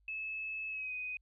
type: tone with pitch glide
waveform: sine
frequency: 2600 to 2500 Hz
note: E7 to D#7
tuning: -24 to +8 cents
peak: -37 dBFS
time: 0.08-1.17 s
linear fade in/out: 2 ms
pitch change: -68 cents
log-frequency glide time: 0.69-0.93 s
effects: added 50 Hz sine -67 dBFS peak until 1.21 s